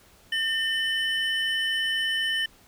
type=tone pair together; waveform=triangle; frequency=1808 / 3016 Hz; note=A6 / F#7; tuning=+47 / +32 cents; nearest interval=major sixth; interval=885 cents; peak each=-25 dBFS; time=0.32-2.46 s; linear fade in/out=5 ms; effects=pink hiss -56 dBFS RMS until 2.67 s